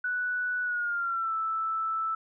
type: tone with pitch glide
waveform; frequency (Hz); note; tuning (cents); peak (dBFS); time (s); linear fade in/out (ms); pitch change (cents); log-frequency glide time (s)
sine; 1480 to 1318.5; F#6 to E6; 0 to 0; -27; 0.04-2.15; 5; -200; 0.63-1.34
effects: none